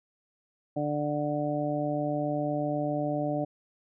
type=harmonic tone; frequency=147.8 Hz; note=D3; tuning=11 cents sharp; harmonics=1 / 2 / 3 / 4 / 5; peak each=-34 / -31 / -41 / -31 / -35 dBFS; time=0.76-3.45 s; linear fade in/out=10 ms; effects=none